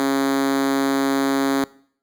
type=tone with high-pass filter; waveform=5% pulse; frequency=136.9 Hz; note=C#3; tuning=21 cents flat; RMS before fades=-20 dBFS; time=0-1.64 s; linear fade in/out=0 ms; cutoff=280 Hz; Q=4.7; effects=noise-tail reverb RT60 0.6 s tail -22 dB re dry